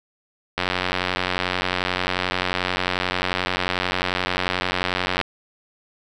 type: click train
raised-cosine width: 0.3 ms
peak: -5 dBFS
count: 424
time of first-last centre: 0.58-5.213 s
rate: 91.3 Hz
effects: none